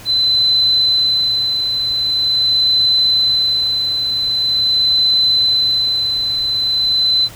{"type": "tone with tremolo", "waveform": "sine", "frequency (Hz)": 4036, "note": "B7", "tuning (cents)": 37, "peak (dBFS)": -10, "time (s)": [0.05, 7.29], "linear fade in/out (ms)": 50, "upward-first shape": "sine", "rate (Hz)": 0.44, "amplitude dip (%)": 45, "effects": ["added 113 Hz sine -40 dBFS peak until 7.35 s", "pink hiss -37 dBFS RMS until 7.35 s"]}